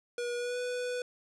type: tone with pitch glide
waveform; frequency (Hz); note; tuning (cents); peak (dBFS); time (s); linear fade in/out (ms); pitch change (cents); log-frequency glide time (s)
square; 482.1 to 494.2; B4 to B4; -42 to +1; -33; 0.18-1.02; 2; +43; 0.36-0.58
effects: resampled to 22050 Hz + 11-bit